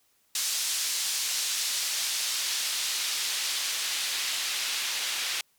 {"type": "noise with band-pass filter sweep", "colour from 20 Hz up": "white", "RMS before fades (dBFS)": -30, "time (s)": [0.35, 5.41], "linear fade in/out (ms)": 2, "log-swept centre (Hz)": [5400, 3000], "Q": 0.9, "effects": ["white hiss -68 dBFS RMS until 5.58 s"]}